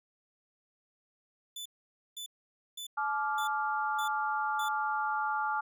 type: tone bursts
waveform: sawtooth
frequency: 3496 Hz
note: A7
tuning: 12 cents flat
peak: -36 dBFS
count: 6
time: 1.56-4.686 s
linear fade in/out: 5 ms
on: 96 ms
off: 510 ms
type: chord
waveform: sine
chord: D minor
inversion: second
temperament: equal with one note detuned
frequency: 858.9 / 1174.7 / 1396.9 Hz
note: A5 / D6 / F6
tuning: -42 / 0 / 0 cents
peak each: -32 / -35 / -34 dBFS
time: 2.97-5.61 s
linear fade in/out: 10 ms
effects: none